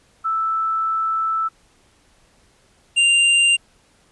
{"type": "tone pair in turn", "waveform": ["sine", "square"], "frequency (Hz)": [1318.5, 2787], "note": ["E6", "F7"], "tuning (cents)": [0, -4], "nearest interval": "octave + minor second", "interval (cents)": 1296, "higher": "second", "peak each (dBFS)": [-18, -13], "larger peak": "second", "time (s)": [[0.24, 1.49], [2.96, 3.57]], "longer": "first", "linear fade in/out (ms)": 20, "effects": ["pink hiss -57 dBFS RMS until 4.11 s", "resampled to 24000 Hz"]}